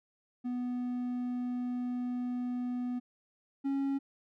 triangle tone pair in turn, 246.9 / 274.9 Hz, B3 / C#4, 0 / -14 cents, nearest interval major second, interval 186 cents, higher second, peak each -30 / -27 dBFS, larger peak second, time 0.44-3 / 3.64-3.99 s, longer first, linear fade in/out 20 ms, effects none

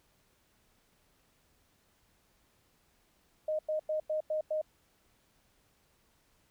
sine tone bursts, 619 Hz, D#5, 9 cents flat, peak -29 dBFS, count 6, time 3.48-4.615 s, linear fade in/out 5 ms, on 110 ms, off 95 ms, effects pink hiss -70 dBFS RMS until 6.5 s

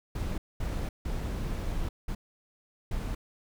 brown noise bursts at uneven times, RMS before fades -32 dBFS, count 5, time 0.15-0.38 / 0.6-0.89 / 1.05-1.89 / 2.08-2.15 / 2.91-3.15 s, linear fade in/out 5 ms, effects none

